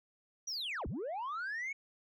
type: linear two-way sweep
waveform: sine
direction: down then up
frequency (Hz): 5960 to 40.12 to 2252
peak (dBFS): -34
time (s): 0.47-1.73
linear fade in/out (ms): 10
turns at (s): 0.87
effects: tanh soft clip ceiling -35 dBFS